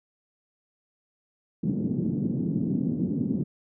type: band-pass noise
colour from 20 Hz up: pink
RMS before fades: -27 dBFS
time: 1.63-3.44 s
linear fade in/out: 10 ms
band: 160 to 270 Hz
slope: 24 dB/octave
effects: none